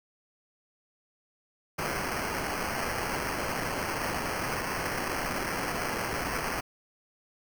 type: noise with sample-and-hold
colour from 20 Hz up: violet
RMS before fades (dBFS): -32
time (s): 1.78-6.61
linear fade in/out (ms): 10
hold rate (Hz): 3675
effects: none